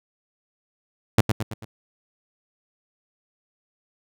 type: tone with echo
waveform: sawtooth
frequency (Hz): 110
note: A2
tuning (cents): 0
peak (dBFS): -8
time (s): 1.18-1.21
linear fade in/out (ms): 5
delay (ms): 110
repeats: 4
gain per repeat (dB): -6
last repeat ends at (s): 1.65
effects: none